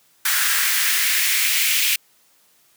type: noise with high-pass filter sweep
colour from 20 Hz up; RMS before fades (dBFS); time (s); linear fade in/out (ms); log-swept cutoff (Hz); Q
white; -19; 0.25-1.96; 5; 1500 to 2500; 2.7
effects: white hiss -58 dBFS RMS until 2.76 s + high-pass 100 Hz 12 dB/octave